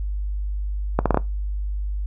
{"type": "accelerating click train", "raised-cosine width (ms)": 1, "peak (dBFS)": -3, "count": 5, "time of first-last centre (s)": [0.99, 1.173], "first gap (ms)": 67, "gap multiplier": 0.75, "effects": ["noise-tail reverb RT60 0.2 s tail -19 dB re dry", "added 50 Hz sine -23 dBFS peak until 2.06 s"]}